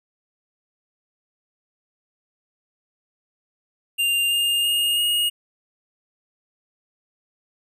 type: tone with pitch steps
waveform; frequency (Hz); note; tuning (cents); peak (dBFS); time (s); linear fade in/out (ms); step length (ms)
square; 2794 / 2818 / 2843 / 2868; F7 / F7 / F7 / F7; 0 / +15 / +30 / +45; -19; 3.98-5.3; 20; 330
effects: none